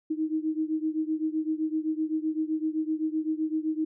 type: beating tone pair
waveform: sine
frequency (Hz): 311.1 / 318.9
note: D#4 / D#4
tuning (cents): 0 / +43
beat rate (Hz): 7.8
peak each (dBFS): -28 / -30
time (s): 0.1-3.85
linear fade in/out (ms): 10
effects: none